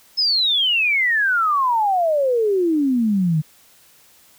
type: exponential sweep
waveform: sine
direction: down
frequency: 5240 to 148.8 Hz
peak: -15 dBFS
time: 0.17-3.42 s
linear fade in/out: 20 ms
effects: white hiss -52 dBFS RMS until 4.38 s